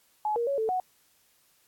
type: tone with pitch steps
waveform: sine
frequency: 849 / 470.9 / 557 / 441.7 / 739 Hz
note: G#5 / A#4 / C#5 / A4 / F#5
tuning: +38 / +18 / +8 / +7 / -2 cents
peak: -25 dBFS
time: 0.25-0.8 s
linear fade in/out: 2 ms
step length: 110 ms
effects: white hiss -65 dBFS RMS until 1.67 s + AAC 64 kbps